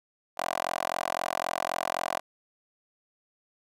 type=tone with high-pass filter; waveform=10% pulse; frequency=43.85 Hz; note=F1; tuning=8 cents sharp; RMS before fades=-31 dBFS; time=0.37-2.2 s; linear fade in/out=20 ms; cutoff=760 Hz; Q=3.1; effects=resampled to 32000 Hz